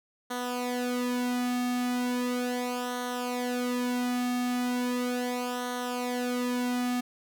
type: tone with flanger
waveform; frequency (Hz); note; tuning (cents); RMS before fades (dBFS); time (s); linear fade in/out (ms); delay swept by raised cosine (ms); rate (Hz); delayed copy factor
sawtooth; 246.9; B3; 0; -30; 0.3-7.01; 10; 0.4 to 2; 0.37; -0.75
effects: none